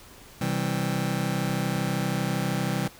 sawtooth chord, C major, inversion none, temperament just, 130.81 / 163.52 / 196.22 Hz, C3 / E3 / G3, 0 / -14 / +2 cents, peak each -25 dBFS, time 0.41-2.88 s, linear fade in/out 5 ms, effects pink hiss -49 dBFS RMS until 2.99 s

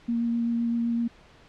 sine tone with vibrato, 233.8 Hz, A#3, 5 cents sharp, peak -23 dBFS, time 0.08-1.08 s, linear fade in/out 10 ms, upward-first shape sine, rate 7.8 Hz, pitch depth 10 cents each way, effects pink hiss -54 dBFS RMS until 1.48 s + low-pass 4000 Hz 12 dB/octave

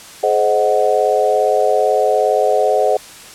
sine chord, Ab dominant seventh, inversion none, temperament equal with one note detuned, 425.7 / 523.3 / 622.3 / 740 Hz, Ab4 / C5 / Eb5 / Gb5, +43 / 0 / 0 / 0 cents, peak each -17 dBFS, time 0.23-2.97 s, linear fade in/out 5 ms, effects white hiss -37 dBFS RMS until 3.34 s + low-pass 10000 Hz 12 dB/octave

